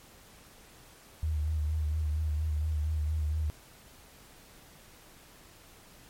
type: tone with vibrato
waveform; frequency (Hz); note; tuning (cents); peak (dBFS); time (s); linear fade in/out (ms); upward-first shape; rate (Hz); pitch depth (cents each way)
sine; 76.9; D#2; -20; -27; 1.23-3.5; 0; sine; 4.3; 42
effects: pink hiss -55 dBFS RMS until 6.09 s + MP3 64 kbps